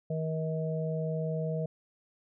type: harmonic tone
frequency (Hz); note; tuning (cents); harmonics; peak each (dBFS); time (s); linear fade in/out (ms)
159; D#3; +38; 1 / 3 / 4; -31 / -36 / -37; 0.1-1.66; 5
effects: none